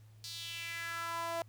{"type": "tone with high-pass filter sweep", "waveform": "sawtooth", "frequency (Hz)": 335, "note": "E4", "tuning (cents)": 28, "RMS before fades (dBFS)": -40, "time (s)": [0.24, 1.42], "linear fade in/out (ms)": 0, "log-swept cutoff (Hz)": [4600, 680], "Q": 3.3, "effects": ["added 108 Hz sine -55 dBFS peak until 1.48 s", "pink hiss -70 dBFS RMS until 1.48 s"]}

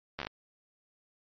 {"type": "slowing click train", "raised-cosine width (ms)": 0.3, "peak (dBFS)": -19, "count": 6, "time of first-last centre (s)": [0.19, 0.269], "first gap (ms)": 12, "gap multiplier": 1.14, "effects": ["MP3 32 kbps"]}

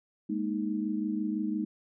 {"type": "chord", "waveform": "sine", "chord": "Ab suspended second", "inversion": "none", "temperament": "just", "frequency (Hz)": [207.7, 233.6, 311.5], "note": ["Ab3", "Bb3", "Eb4"], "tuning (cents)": [0, 4, 2], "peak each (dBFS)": [-32, -35, -32], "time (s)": [0.29, 1.65], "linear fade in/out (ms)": 10, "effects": []}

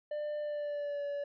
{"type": "tone with pitch glide", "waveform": "triangle", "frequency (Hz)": [596, 572.4], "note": ["D5", "D5"], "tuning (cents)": [25, -45], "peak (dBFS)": -32, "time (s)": [0.11, 1.24], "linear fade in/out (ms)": 5, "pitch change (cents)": -70, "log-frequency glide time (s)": [0.4, 1.04], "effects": ["resampled to 11025 Hz"]}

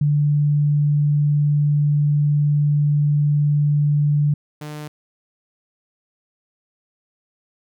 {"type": "tone pair in turn", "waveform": ["sine", "sawtooth"], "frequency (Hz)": [146.83, 150.35], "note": ["D3", "D3"], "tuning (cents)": [0, 41], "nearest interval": "unison", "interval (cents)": 41, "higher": "second", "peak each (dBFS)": [-14, -26], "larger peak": "first", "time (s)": [[0.01, 4.34], [4.61, 4.88]], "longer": "first", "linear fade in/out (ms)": 5, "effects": []}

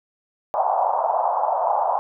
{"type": "band-pass noise", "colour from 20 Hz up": "pink", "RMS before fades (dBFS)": -21, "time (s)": [0.54, 1.99], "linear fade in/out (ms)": 0, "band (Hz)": [640, 980], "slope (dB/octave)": 48, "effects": []}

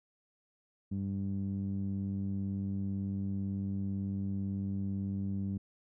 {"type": "tone with low-pass filter", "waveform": "sawtooth", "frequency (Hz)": 98, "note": "G2", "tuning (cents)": 0, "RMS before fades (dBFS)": -35, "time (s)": [0.91, 5.58], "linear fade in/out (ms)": 10, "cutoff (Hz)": 220, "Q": 3.6, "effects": []}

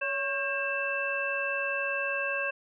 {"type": "tone cluster", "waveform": "sine", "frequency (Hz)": [562, 1093, 1603, 2655], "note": ["C#5", "C#6", "G6", "E7"], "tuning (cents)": [24, -25, 38, 12], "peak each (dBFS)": [-34, -38, -32, -32], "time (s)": [0.01, 2.51], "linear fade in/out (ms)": 10, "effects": []}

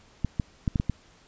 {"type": "clicks", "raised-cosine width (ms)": 5, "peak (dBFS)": -12, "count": 6, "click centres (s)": [0.247, 0.398, 0.678, 0.758, 0.799, 0.897], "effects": ["pink hiss -57 dBFS RMS until 1.27 s", "resampled to 16000 Hz"]}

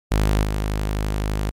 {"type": "tone with level steps", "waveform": "sawtooth", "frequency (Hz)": 51.8, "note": "G#1", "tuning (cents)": -4, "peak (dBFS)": [-12, -17], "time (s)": [0.11, 1.51], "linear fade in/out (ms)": 10, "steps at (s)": 0.43, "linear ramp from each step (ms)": 2, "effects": ["MP3 96 kbps"]}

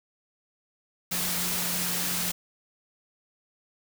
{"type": "tone in noise", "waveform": "sine", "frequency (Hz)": 177.9, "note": "F3", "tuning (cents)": 32, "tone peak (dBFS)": -37, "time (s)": [1.11, 2.32], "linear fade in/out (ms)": 10, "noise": "white", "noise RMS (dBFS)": -29, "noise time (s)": [1.11, 2.32], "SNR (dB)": -11, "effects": []}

